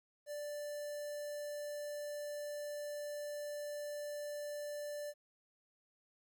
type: tone with notch filter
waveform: square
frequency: 587.3 Hz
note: D5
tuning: in tune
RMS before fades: -43 dBFS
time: 0.26-5.14 s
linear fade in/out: 50 ms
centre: 2600 Hz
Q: 0.89
effects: 13-bit